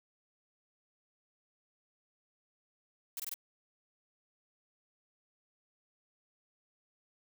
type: noise bursts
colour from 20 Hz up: blue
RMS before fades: -39 dBFS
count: 4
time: 3.17-3.341 s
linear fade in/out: 2 ms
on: 27 ms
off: 21 ms
effects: none